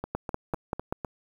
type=two click trains; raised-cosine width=1 ms; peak=-18 / -14 dBFS; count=5 / 5; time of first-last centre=0.04-1.048 / 0.15-0.925 s; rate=3.97 / 5.16 Hz; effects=8-bit